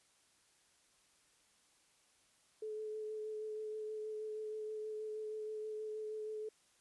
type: tone with vibrato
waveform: sine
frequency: 430.7 Hz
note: A4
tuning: 37 cents flat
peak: -40 dBFS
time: 2.62-6.49 s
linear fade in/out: 5 ms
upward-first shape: sine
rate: 6.3 Hz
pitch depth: 14 cents each way
effects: white hiss -71 dBFS RMS until 6.8 s + resampled to 24000 Hz